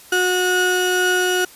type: tone pair together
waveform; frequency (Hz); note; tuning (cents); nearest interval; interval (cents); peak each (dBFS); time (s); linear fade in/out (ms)
35% pulse; 364.6 / 1456.3; F#4 / F#6; -25 / -28; 2 octaves; 2397; -17; 0.12-1.45; 5
effects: white hiss -44 dBFS RMS until 1.55 s + resampled to 32000 Hz